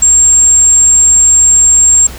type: tone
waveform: sine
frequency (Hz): 7459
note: A#8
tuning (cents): 0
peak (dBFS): -3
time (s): 0.02-2.07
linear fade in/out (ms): 5
effects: added 62 Hz sine -26 dBFS peak until 2.18 s + pink hiss -30 dBFS RMS until 2.18 s